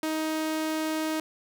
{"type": "tone", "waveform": "sawtooth", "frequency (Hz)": 314.1, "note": "D#4", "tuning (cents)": 16, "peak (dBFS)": -23, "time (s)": [0.03, 1.2], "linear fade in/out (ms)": 2, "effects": []}